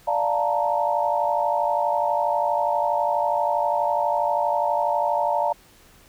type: chord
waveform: sine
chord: Bb major seventh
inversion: first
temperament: equal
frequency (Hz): 587.3 / 698.5 / 880 / 932.3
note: D5 / F5 / A5 / Bb5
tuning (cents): 0 / 0 / 0 / 0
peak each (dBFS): -25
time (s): 0.07-5.53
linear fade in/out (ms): 10
effects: pink hiss -53 dBFS RMS until 6.08 s